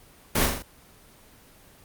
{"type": "noise with echo", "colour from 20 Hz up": "pink", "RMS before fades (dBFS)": -22, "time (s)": [0.35, 0.46], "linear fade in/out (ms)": 5, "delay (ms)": 41, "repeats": 4, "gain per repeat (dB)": -4, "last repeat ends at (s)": 0.624, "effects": ["pink hiss -53 dBFS RMS until 1.84 s", "Opus 24 kbps"]}